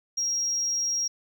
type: tone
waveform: sine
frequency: 5620 Hz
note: F8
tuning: 10 cents sharp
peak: -23 dBFS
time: 0.17-1.08 s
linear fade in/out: 10 ms
effects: tanh soft clip ceiling -21 dBFS + 10-bit